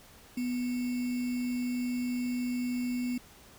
sine tone with sample-and-hold, 246.9 Hz, B3, in tune, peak -29 dBFS, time 0.37-3.18 s, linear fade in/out 5 ms, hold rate 2450 Hz, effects pink hiss -55 dBFS RMS until 3.58 s

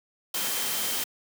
sine tone in noise, 3136 Hz, G7, in tune, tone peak -39 dBFS, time 0.34-1.04 s, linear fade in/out 5 ms, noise white, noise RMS -29 dBFS, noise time 0.34-1.04 s, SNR -13 dB, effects high-pass 150 Hz 12 dB/octave

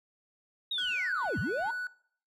sine linear two-way sweep, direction down then up, 3826 to 79.1 to 955 Hz, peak -29 dBFS, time 0.71-1.71 s, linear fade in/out 5 ms, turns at 1.39 s
triangle tone, 1480 Hz, F#6, in tune, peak -31 dBFS, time 0.78-1.87 s, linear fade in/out 2 ms
effects noise-tail reverb RT60 0.6 s tail -22 dB re dry + tanh soft clip ceiling -24 dBFS

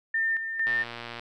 sine tone with tremolo, 1804 Hz, A6, 43 cents sharp, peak -23 dBFS, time 0.14-0.84 s, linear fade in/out 5 ms, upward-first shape square, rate 2.2 Hz, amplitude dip 55%
click train, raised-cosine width 0.3 ms, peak -21 dBFS, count 63, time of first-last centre 0.67-1.195 s, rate 118 Hz
effects none

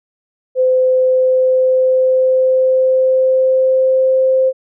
sine tone with pitch glide, 513 to 522.9 Hz, C5 to C5, -34 to -1 cents, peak -9 dBFS, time 0.55-4.53 s, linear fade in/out 50 ms, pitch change +33 cents, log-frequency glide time 0.67-4.17 s, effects none

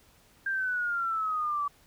sine exponential sweep, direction down, 1600 to 1143 Hz, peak -27 dBFS, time 0.46-1.68 s, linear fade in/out 5 ms, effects pink hiss -61 dBFS RMS until 1.86 s

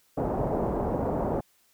white low-pass noise, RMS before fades -28 dBFS, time 0.17-1.41 s, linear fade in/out 10 ms, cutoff 740 Hz, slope 24 dB/octave, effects white hiss -65 dBFS RMS until 1.73 s

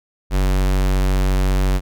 square tone, 47.19 Hz, F#1, 35 cents sharp, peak -15 dBFS, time 0.3-1.81 s, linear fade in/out 50 ms, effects none

